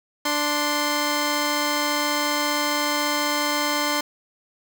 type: tone pair together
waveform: 10% pulse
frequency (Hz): 293.9 / 1046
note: D4 / C6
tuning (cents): +1 / -1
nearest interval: octave + minor seventh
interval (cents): 2198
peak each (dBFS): -15 / -16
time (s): 0.25-4.01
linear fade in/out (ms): 5
effects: none